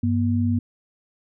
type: tone pair together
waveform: sine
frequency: 98 / 239.5 Hz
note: G2 / A#3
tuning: 0 / +47 cents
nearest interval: octave + minor third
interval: 1547 cents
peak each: -21 dBFS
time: 0.03-0.59 s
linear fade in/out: 5 ms
effects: none